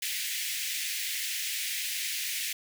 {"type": "high-pass noise", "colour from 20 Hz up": "pink", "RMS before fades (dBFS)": -33, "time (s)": [0.02, 2.53], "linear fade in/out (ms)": 5, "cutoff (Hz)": 1900, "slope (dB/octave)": 48, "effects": []}